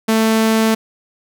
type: tone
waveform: sawtooth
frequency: 221.8 Hz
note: A3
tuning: 14 cents sharp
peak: -8 dBFS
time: 0.08-0.75 s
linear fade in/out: 10 ms
effects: none